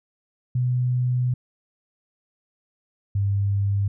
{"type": "tone pair in turn", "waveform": "sine", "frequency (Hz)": [125, 99.82], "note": ["B2", "G2"], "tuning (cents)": [21, 32], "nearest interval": "major third", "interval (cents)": 389, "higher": "first", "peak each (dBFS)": -19, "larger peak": "neither", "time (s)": [[0.55, 1.34], [3.15, 3.88]], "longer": "first", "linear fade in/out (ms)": 5, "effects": []}